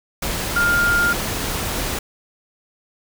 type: tone in noise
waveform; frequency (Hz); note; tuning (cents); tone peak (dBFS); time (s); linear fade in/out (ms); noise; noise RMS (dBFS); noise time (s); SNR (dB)
sine; 1407; F6; +12; -15; 0.56-1.13; 5; pink; -24; 0.22-1.99; +6
effects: none